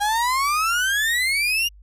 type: exponential sweep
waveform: 35% pulse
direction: up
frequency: 807 to 2872 Hz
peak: -17 dBFS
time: 0-1.69 s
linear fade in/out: 20 ms
effects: added 50 Hz sine -44 dBFS peak until 1.82 s + resampled to 32000 Hz